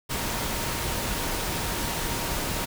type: tone in noise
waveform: sine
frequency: 932.3 Hz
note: A#5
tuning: in tune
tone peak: -40 dBFS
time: 0.09-2.66 s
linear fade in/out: 20 ms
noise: pink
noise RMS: -29 dBFS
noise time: 0.09-2.66 s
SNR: -14 dB
effects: none